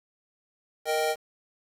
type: chord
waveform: square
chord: Eb major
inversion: second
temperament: equal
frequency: 466.2 / 622.3 / 784 Hz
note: Bb4 / Eb5 / G5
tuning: 0 / 0 / 0 cents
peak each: -29 / -29 / -30 dBFS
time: 0.85-1.16 s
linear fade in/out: 50 ms
effects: resampled to 32000 Hz + 8-bit